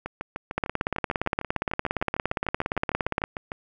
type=two click trains; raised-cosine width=0.5 ms; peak=-16 / -9 dBFS; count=24 / 47; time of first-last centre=0.06-3.519 / 0.58-3.239 s; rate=6.65 / 17.3 Hz; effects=none

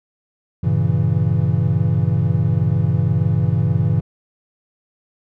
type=chord; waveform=triangle; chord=G diminished seventh; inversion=none; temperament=equal; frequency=98 / 116.54 / 138.59 / 164.81 Hz; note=G2 / Bb2 / Db3 / Fb3; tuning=0 / 0 / 0 / 0 cents; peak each=-18 dBFS; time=0.63-4.01 s; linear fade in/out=10 ms; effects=none

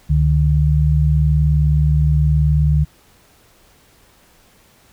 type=tone pair together; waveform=sine; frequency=70.8 / 149.9 Hz; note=C#2 / D3; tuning=+37 / +36 cents; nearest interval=octave + minor second; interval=1299 cents; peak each=-14 dBFS; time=0.09-2.85 s; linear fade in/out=20 ms; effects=pink hiss -52 dBFS RMS until 4.92 s

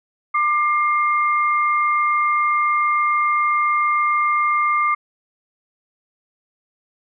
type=tone pair together; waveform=sine; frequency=1192 / 2119 Hz; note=D6 / C7; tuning=+25 / +21 cents; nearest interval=minor seventh; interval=996 cents; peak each=-16 / -22 dBFS; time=0.34-4.95 s; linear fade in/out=10 ms; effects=none

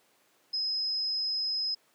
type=tone; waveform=sine; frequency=5090 Hz; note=D#8; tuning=39 cents sharp; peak=-28 dBFS; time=0.53-1.75 s; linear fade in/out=10 ms; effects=pink hiss -66 dBFS RMS until 1.94 s + high-pass 300 Hz 12 dB/octave

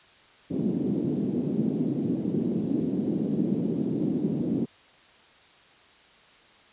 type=band-pass noise; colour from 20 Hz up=white; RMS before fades=-27 dBFS; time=0.5-4.66 s; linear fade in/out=20 ms; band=170 to 300 Hz; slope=24 dB/octave; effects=white hiss -55 dBFS RMS until 6.72 s + resampled to 8000 Hz

